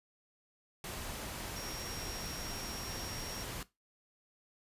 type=tone in noise; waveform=sine; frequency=5588 Hz; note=F8; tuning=in tune; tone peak=-45 dBFS; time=1.56-3.43 s; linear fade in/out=2 ms; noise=pink; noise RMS=-42 dBFS; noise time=0.84-3.63 s; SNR=-6 dB; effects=noise-tail reverb RT60 0.2 s tail -17 dB re dry + resampled to 32000 Hz